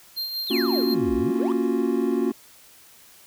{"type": "tone with tremolo", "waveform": "square", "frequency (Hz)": 4186, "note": "C8", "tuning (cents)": 0, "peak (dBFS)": -26, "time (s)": [0.16, 0.95], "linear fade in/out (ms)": 20, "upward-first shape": "sine", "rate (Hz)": 5.4, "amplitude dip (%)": 45}
{"type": "exponential two-way sweep", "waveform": "triangle", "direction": "down then up", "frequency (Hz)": [4186, 52.4, 1204], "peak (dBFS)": -28, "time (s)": [0.47, 1.52], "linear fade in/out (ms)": 0, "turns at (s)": 1.15}
{"type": "chord", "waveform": "triangle", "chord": "Gb major seventh", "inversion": "first", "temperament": "equal", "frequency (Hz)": [233.1, 277.2, 349.2, 370], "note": ["Bb3", "Db4", "F4", "Gb4"], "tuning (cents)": [0, 0, 0, 0], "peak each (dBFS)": -24, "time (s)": [0.5, 2.32], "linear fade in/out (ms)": 10}
{"effects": ["white hiss -51 dBFS RMS until 3.26 s"]}